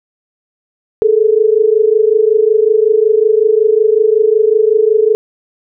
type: tone pair together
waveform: sine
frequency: 422.7 / 448.1 Hz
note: G#4 / A4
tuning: +31 / +32 cents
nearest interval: minor second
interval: 101 cents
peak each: -10 dBFS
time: 1.02-5.15 s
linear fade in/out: 0 ms
effects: none